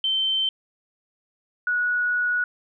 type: tone pair in turn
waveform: sine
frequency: 3100 / 1463 Hz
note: G7 / F#6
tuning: -20 / -20 cents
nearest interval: octave + minor second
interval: 1300 cents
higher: first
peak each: -20 dBFS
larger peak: neither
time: 0.04-0.49 / 1.67-2.44 s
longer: second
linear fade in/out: 2 ms
effects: none